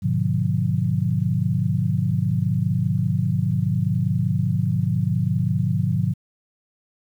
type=chord; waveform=sine; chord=G# diminished seventh; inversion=none; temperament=just; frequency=103.83 / 124.59 / 149.51 / 179.41 Hz; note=G#2 / B2 / D3 / F3; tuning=0 / +16 / +31 / +47 cents; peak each=-24 dBFS; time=0.02-6.14 s; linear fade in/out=20 ms; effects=9-bit